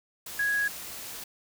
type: tone in noise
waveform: sine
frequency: 1661.2 Hz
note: G#6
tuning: in tune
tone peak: -24 dBFS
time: 0.39-0.68 s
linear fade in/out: 5 ms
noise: white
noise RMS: -40 dBFS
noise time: 0.26-1.24 s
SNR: +13 dB
effects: none